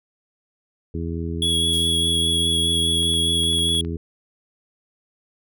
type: harmonic tone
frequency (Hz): 83.2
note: E2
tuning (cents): +17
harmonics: 1 / 2 / 3 / 4 / 5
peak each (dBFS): -27 / -30 / -32 / -33 / -34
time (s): 0.94-3.97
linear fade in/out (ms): 5
type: tone with vibrato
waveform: square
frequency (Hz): 3349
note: G#7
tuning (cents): +14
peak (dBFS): -19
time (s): 1.42-3.81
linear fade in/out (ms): 2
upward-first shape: triangle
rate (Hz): 4.9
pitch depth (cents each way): 15
type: noise with exponential decay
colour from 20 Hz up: blue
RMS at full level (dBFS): -36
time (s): 1.73-2.33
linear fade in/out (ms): 2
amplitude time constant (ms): 130
type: clicks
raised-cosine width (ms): 0.3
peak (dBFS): -28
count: 8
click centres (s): 3.029 / 3.138 / 3.435 / 3.531 / 3.588 / 3.689 / 3.75 / 3.849
effects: none